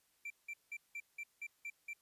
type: tone bursts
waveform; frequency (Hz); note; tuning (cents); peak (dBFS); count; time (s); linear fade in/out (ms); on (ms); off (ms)
triangle; 2349; D7; 0; -40; 8; 0.25-1.934; 5; 53; 180
effects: white hiss -75 dBFS RMS until 2.01 s + resampled to 32000 Hz

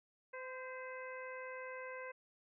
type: harmonic tone with a mistuned harmonic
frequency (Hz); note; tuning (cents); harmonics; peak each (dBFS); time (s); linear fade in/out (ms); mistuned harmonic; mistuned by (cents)
513; C5; -34; 1 / 2 / 3 / 4 / 5; -47 / -51 / -51 / -52 / -57; 0.33-2.12; 10; 3; +33
effects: none

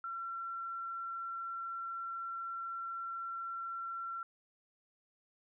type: tone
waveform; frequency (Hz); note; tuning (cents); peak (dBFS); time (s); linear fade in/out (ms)
sine; 1358; F6; -49; -38; 0.04-4.23; 2
effects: none

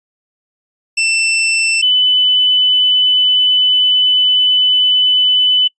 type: tone pair in turn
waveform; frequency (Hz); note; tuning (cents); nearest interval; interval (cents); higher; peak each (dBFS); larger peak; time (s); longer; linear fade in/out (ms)
sawtooth / sine; 2675 / 3003; E7 / F#7; +25 / +25; major second; 200; second; -8; neither; 0.97-1.82 / 1.82-5.68; second; 10
effects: noise-tail reverb RT60 0.1 s tail -24 dB re dry + resampled to 22050 Hz

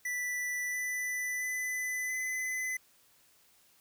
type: tone with pitch steps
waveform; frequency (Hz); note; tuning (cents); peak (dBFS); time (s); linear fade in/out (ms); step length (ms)
square; 1975.5 / 1990.4 / 2005 / 2021; B6 / B6 / B6 / B6; 0 / +13 / +26 / +39; -33; 0.05-2.77; 5; 680
effects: white hiss -65 dBFS RMS until 3.8 s

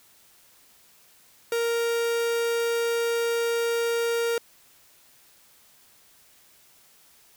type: tone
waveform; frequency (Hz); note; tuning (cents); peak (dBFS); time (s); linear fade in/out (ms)
45% pulse; 466.2; A#4; 0; -23; 1.52-4.38; 2
effects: white hiss -57 dBFS RMS until 7.36 s

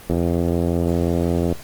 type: click train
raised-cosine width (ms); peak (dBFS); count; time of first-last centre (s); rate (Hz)
2; -7; 123; 0.1-1.525; 85.6
effects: pink hiss -41 dBFS RMS until 1.63 s + Opus 24 kbps

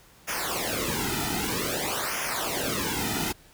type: noise with flanger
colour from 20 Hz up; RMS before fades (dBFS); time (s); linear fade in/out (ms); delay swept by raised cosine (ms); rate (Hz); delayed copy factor
pink; -29; 0.27-3.33; 20; 0.24 to 1.84; 0.52; -0.9
effects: pink hiss -55 dBFS RMS until 3.53 s

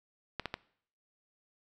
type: clicks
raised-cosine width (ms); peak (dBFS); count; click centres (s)
0.3; -18; 3; 0.397 / 0.457 / 0.541
effects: noise-tail reverb RT60 0.6 s tail -21 dB re dry

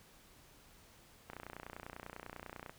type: click train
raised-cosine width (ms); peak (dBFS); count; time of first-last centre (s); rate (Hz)
0.5; -30; 43; 1.3-2.695; 30.1
effects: pink hiss -62 dBFS RMS until 2.78 s

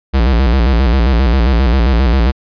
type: tone with vibrato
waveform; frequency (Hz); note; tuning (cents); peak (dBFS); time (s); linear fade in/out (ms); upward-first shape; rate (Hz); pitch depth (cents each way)
square; 61.8; B1; +2; -9; 0.13-2.32; 20; square; 7.5; 140
effects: resampled to 11025 Hz

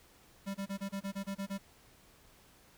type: tone bursts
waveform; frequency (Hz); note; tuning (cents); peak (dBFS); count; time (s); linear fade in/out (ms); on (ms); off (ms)
square; 196.9; G3; +8; -36; 10; 0.46-1.583; 20; 88; 27
effects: pink hiss -62 dBFS RMS until 2.77 s

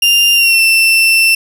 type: tone with pitch glide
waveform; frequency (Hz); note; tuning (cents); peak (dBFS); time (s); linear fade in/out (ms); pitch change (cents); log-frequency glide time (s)
35% pulse; 2795 to 2680; F7 to E7; +1 to +28; -5; 0.02-1.35; 5; -73; 0.34-0.62
effects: none

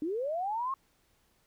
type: linear sweep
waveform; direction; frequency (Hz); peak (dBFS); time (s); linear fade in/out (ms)
sine; up; 288.4 to 1100; -30; 0.02-0.74; 2
effects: pink hiss -70 dBFS RMS until 1.46 s

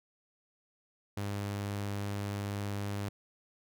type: tone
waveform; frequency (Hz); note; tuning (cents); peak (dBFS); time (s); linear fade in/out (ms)
sawtooth; 101.2; G#2; -44; -30; 1.17-3.09; 5
effects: none

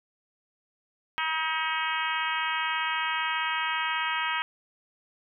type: harmonic tone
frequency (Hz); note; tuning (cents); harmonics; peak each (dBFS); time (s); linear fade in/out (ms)
318.3; D#4; +39; 3 / 4 / 5 / 6 / 7 / 8 / 9 / 10; -32 / -33 / -34 / -35 / -35 / -36 / -37 / -37; 1.18-4.42; 0
effects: none

